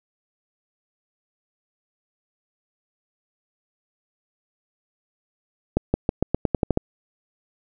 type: accelerating click train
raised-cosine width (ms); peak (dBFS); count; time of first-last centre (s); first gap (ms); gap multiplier
2; -5; 10; 5.77-6.774; 170; 0.89
effects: none